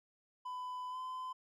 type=tone with pitch glide; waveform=triangle; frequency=1002 to 1021.3 Hz; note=B5 to C6; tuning=+25 to -42 cents; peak=-38 dBFS; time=0.45-1.33 s; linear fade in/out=10 ms; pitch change=+33 cents; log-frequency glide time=0.9-0.97 s; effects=none